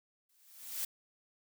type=noise with exponential growth; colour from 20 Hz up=blue; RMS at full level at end=-34 dBFS; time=0.29-0.85 s; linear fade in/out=5 ms; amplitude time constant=120 ms; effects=none